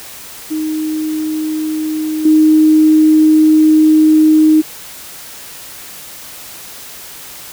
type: tone with level steps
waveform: sine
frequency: 311.1 Hz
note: D#4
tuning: in tune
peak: -15 / -5 dBFS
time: 0.5-4.62 s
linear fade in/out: 20 ms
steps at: 2.25 s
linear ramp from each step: 5 ms
effects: white hiss -32 dBFS RMS until 7.52 s